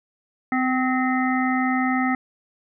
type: harmonic tone with a mistuned harmonic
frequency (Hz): 256.9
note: C4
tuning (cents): -32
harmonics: 1 / 3 / 5 / 7 / 8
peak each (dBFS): -21 / -26 / -28 / -29 / -30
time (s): 0.52-2.15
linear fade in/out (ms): 2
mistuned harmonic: 7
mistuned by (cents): +46
effects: none